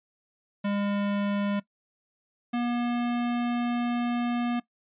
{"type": "tone pair in turn", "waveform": "square", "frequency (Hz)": [202.5, 240.3], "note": ["G#3", "B3"], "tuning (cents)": [-43, -47], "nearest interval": "minor third", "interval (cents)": 296, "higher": "second", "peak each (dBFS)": -26, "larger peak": "neither", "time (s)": [[0.64, 1.6], [2.53, 4.6]], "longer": "second", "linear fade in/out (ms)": 10, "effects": ["noise-tail reverb RT60 0.1 s tail -19 dB re dry", "resampled to 8000 Hz"]}